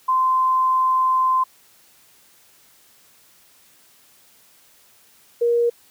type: tone pair in turn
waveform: sine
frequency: 1036 / 472.8 Hz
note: C6 / A#4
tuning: -17 / +24 cents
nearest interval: octave + major second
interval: 1359 cents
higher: first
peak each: -15 dBFS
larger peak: neither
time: 0.08-1.44 / 5.41-5.7 s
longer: first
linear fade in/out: 10 ms
effects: white hiss -54 dBFS RMS until 5.9 s + high-pass 60 Hz 12 dB/octave